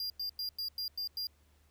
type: tone bursts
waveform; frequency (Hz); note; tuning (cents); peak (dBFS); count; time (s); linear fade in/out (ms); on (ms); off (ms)
square; 4800; D8; +37; -35; 7; 0-1.27; 2; 100; 95
effects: added 74 Hz sine -65 dBFS peak until 1.7 s + pink hiss -71 dBFS RMS until 1.7 s